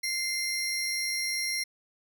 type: tone pair together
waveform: 30% pulse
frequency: 2093 / 5588 Hz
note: C7 / F8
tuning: 0 / 0 cents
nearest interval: octave + perfect fourth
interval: 1700 cents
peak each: -28 dBFS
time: 0.03-1.64 s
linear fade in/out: 10 ms
effects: none